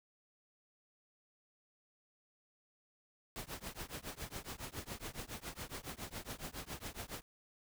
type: noise with tremolo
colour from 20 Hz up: pink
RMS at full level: -42 dBFS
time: 3.36-7.22 s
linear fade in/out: 0 ms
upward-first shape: triangle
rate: 7.2 Hz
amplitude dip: 100%
effects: none